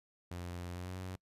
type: tone with pitch glide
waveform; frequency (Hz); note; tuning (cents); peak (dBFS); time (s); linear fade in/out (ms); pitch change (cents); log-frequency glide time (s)
sawtooth; 88.1 to 92.59; F2 to F#2; +16 to +2; -37; 0.31-1.16; 5; +86; 0.72-0.97
effects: noise-tail reverb RT60 0.1 s tail -25 dB re dry + resampled to 32000 Hz